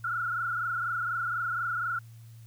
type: tone with frequency modulation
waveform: sine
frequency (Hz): 1396.9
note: F6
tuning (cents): 0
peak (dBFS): -28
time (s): 0.04-1.99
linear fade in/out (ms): 5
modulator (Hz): 24.1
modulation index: 2.8
effects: added 114 Hz sine -46 dBFS peak until 2.46 s + white hiss -63 dBFS RMS until 2.46 s